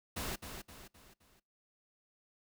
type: noise with echo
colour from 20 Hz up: pink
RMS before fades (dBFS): -39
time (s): 0.16-0.36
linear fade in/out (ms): 10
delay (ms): 260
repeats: 4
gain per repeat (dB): -7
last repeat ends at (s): 1.4
effects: noise-tail reverb RT60 0.3 s tail -24 dB re dry